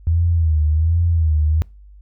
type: tone with vibrato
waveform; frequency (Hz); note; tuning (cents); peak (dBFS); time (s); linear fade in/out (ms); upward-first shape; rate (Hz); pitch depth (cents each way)
sine; 80.7; E2; -36; -13; 0.07-1.62; 0; sine; 1.3; 100
effects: noise-tail reverb RT60 0.3 s tail -26 dB re dry + added 50 Hz sine -40 dBFS peak until 2.01 s